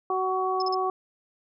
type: harmonic tone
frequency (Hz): 374.4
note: F#4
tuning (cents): +20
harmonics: 1 / 2 / 3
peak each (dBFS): -28 / -28 / -28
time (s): 0.1-0.9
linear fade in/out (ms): 2
type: tone bursts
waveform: sine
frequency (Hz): 5240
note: E8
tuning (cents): -11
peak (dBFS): -30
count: 3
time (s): 0.6-0.745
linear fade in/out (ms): 2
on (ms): 21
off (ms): 41
effects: none